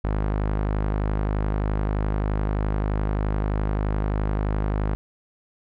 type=tone with low-pass filter; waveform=sawtooth; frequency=51.6 Hz; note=G#1; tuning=10 cents flat; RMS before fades=-24 dBFS; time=0.04-4.95 s; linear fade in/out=0 ms; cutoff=1400 Hz; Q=0.9; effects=none